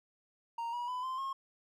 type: tone with pitch steps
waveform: triangle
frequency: 930 / 965 / 1001.4 / 1039.1 / 1078.2 Hz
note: A#5 / B5 / B5 / C6 / C#6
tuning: -4 / -40 / +24 / -12 / -48 cents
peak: -33 dBFS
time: 0.58-1.33 s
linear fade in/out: 5 ms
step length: 150 ms
effects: none